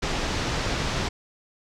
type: low-pass noise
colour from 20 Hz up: pink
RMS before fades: -27 dBFS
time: 0.02-1.09 s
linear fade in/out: 10 ms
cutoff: 6200 Hz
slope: 24 dB/octave
effects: none